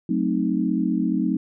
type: chord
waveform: sine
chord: F# diminished seventh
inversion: none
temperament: equal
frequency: 185 / 220 / 261.6 / 311.1 Hz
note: F#3 / A3 / C4 / Eb4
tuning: 0 / 0 / 0 / 0 cents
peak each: -25 dBFS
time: 0.09-1.37 s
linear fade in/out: 5 ms
effects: none